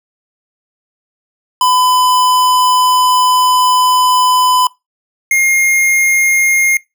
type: tone pair in turn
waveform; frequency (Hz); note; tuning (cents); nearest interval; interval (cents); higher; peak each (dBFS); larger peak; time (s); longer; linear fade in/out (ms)
square; 1006 / 2132; B5 / C7; +32 / +32; octave + minor second; 1300; second; -9; neither; 1.61-4.67 / 5.31-6.77; first; 2
effects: noise-tail reverb RT60 0.2 s tail -22 dB re dry